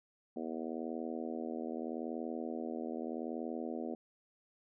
harmonic tone, 80.8 Hz, E2, 34 cents flat, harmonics 3 / 4 / 5 / 6 / 7 / 8 / 9, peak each -41 / -43 / -45 / -47 / -48 / -49 / -50 dBFS, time 0.36-3.95 s, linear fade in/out 5 ms, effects none

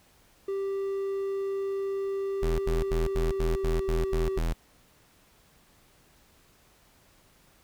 triangle tone with pitch glide, 392 to 384.2 Hz, G4 to G4, 0 to -35 cents, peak -26 dBFS, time 0.48-4.39 s, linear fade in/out 5 ms, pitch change -35 cents, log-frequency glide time 2.55-4.27 s
square tone bursts, 41.2 Hz, E1, in tune, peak -26 dBFS, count 9, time 2.42-4.534 s, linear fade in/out 10 ms, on 170 ms, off 73 ms
effects pink hiss -61 dBFS RMS until 7.63 s

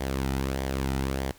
sawtooth tone with flanger, 66.9 Hz, C2, 39 cents sharp, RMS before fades -29 dBFS, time 0-1.32 s, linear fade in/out 10 ms, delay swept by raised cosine 0.74 to 1.84 ms, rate 1.6 Hz, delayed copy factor -0.5, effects pink hiss -54 dBFS RMS until 1.38 s

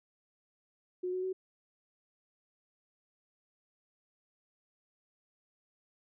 sine tone with pitch steps, 363.4 / 369.1 / 374.9 Hz, F#4 / F#4 / F#4, -31 / -4 / +23 cents, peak -32 dBFS, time 1.03-1.33 s, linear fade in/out 10 ms, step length 100 ms, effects none

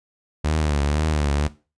sawtooth tone with vibrato, 74.6 Hz, D2, 28 cents sharp, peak -15 dBFS, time 0.44-1.48 s, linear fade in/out 10 ms, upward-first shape triangle, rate 2 Hz, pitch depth 100 cents each way, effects noise-tail reverb RT60 0.3 s tail -17 dB re dry + resampled to 22050 Hz

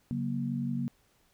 sine chord, F# major, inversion second, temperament equal with one note detuned, 138.59 / 185 / 236.3 Hz, C#3 / F#3 / A#3, 0 / 0 / +24 cents, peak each -34 / -37 / -32 dBFS, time 0.11-0.88 s, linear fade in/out 0 ms, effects pink hiss -68 dBFS RMS until 1.33 s

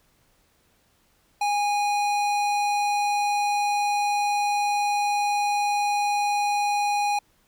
sine tone with hard clipping, 822 Hz, G#5, 18 cents flat, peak -23 dBFS, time 1.41-7.19 s, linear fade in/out 5 ms, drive 17 dB, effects pink hiss -64 dBFS RMS until 7.47 s

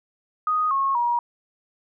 sine tone with pitch steps, 1244.5 / 1089.7 / 954.1 Hz, D#6 / C#6 / A#5, 0 / -30 / +40 cents, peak -19 dBFS, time 0.47-1.19 s, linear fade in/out 2 ms, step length 240 ms, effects none

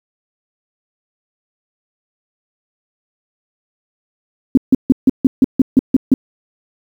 sine tone bursts, 261.6 Hz, C4, in tune, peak -4 dBFS, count 10, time 4.55-6.14 s, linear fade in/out 2 ms, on 24 ms, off 150 ms, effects 7-bit

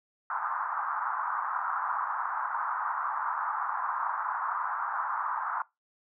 pink band-pass noise, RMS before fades -32 dBFS, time 0.3-5.62 s, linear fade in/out 2 ms, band 890 to 1400 Hz, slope 48 dB/octave, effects noise-tail reverb RT60 0.2 s tail -21 dB re dry

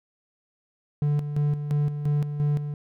triangle tone with tremolo, 146.83 Hz, D3, in tune, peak -18 dBFS, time 1.02-2.74 s, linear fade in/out 2 ms, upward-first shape square, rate 2.9 Hz, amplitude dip 60%, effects none

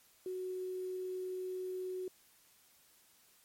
sine tone with quantisation, 370 Hz, F#4, in tune, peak -37 dBFS, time 0.26-2.08 s, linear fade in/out 2 ms, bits 10, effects white hiss -66 dBFS RMS until 3.44 s + MP3 64 kbps

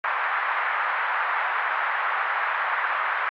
white band-pass noise, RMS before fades -25 dBFS, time 0.04-3.29 s, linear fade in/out 0 ms, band 850 to 1800 Hz, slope 24 dB/octave, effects low-pass 3000 Hz 12 dB/octave + AAC 48 kbps

